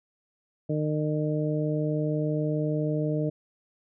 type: harmonic tone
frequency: 152.2 Hz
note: D#3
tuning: 38 cents flat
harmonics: 1 / 2 / 3 / 4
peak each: -27 / -30 / -32 / -33 dBFS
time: 0.69-3.3 s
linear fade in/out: 10 ms
effects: none